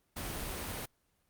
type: noise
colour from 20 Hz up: pink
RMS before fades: -39 dBFS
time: 0.16-0.86 s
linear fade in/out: 10 ms
effects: pink hiss -75 dBFS RMS until 1.29 s + Opus 32 kbps